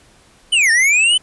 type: linear two-way sweep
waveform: square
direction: down then up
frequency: 3065 to 1772 to 3065 Hz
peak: -11 dBFS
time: 0.52-1.18 s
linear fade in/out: 10 ms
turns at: 0.71 s
effects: pink hiss -50 dBFS RMS until 1.22 s + resampled to 24000 Hz